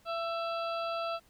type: harmonic tone with a mistuned harmonic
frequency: 665 Hz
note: E5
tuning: 15 cents sharp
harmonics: 1 / 2 / 4 / 5 / 6 / 7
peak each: -34 / -36 / -44 / -48 / -49 / -50 dBFS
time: 0.05-1.2 s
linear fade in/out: 50 ms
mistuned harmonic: 1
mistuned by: +15 cents
effects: pink hiss -65 dBFS RMS until 1.29 s